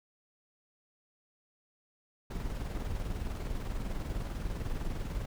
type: noise with tremolo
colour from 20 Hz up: brown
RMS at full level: -34 dBFS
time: 2.3-5.26 s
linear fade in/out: 10 ms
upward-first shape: square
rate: 20 Hz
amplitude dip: 40%
effects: none